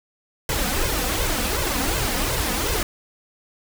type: noise with flanger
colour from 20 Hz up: pink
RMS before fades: -23 dBFS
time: 0.49-2.83 s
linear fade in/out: 2 ms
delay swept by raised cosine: 1.9 to 4.1 ms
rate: 2.7 Hz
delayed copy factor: +0.75
effects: none